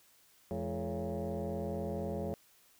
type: tone with frequency modulation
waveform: sine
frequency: 170 Hz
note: F3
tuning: 46 cents flat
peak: -33 dBFS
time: 0.51-2.34 s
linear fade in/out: 0 ms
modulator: 128 Hz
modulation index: 3.9
effects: tanh soft clip ceiling -29 dBFS + white hiss -65 dBFS RMS until 2.79 s